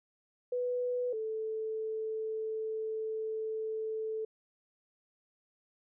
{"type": "tone pair in turn", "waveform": "sine", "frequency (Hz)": [493.9, 438.9], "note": ["B4", "A4"], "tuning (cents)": [0, -4], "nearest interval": "major second", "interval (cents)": 204, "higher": "first", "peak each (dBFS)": [-30, -33], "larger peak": "first", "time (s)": [[0.52, 1.13], [1.13, 4.25]], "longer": "second", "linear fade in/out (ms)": 5, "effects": []}